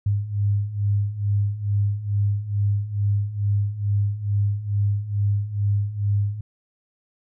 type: beating tone pair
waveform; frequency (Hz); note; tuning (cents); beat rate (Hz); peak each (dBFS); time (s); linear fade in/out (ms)
sine; 100.4 / 102.7; G2 / G#2; +42 / -19; 2.3; -25 / -21; 0.06-6.41; 5
effects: none